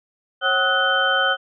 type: tone cluster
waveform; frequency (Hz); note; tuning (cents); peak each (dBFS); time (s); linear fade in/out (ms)
sine; 544 / 758 / 1274 / 1478 / 3093; C#5 / F#5 / D#6 / F#6 / G7; -33 / +42 / +41 / -2 / -24; -25 / -26 / -24 / -19 / -23; 0.41-1.37; 50
effects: none